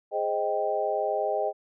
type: chord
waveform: sine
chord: Ab major seventh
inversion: none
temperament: equal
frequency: 415.3 / 523.3 / 622.3 / 784 Hz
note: Ab4 / C5 / Eb5 / G5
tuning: 0 / 0 / 0 / 0 cents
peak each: -31 / -32 / -28 / -30 dBFS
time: 0.11-1.53 s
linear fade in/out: 50 ms
effects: none